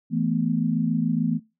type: chord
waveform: sine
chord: E suspended fourth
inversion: none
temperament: equal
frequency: 164.81 / 220 / 246.9 Hz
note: E3 / A3 / B3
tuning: 0 / 0 / 0 cents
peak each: -25 dBFS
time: 0.1-1.4 s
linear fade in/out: 50 ms
effects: noise-tail reverb RT60 0.3 s tail -24 dB re dry